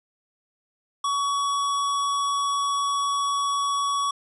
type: tone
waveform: square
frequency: 1127 Hz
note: C#6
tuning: 28 cents sharp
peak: -23 dBFS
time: 1.04-4.11 s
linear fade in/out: 5 ms
effects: resampled to 24000 Hz